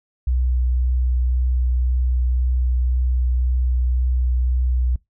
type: tone with vibrato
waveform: sine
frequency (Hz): 62.4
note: B1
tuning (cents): +19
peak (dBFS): -15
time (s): 0.27-4.96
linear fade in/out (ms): 5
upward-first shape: triangle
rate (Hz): 1.9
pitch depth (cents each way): 14
effects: noise-tail reverb RT60 0.2 s tail -25 dB re dry + tanh soft clip ceiling -11 dBFS